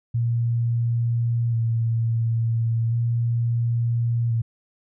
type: tone with vibrato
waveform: sine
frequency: 116.1 Hz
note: A#2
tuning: 7 cents flat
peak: -19 dBFS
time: 0.14-4.42 s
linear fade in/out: 10 ms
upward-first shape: square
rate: 0.36 Hz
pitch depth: 21 cents each way
effects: none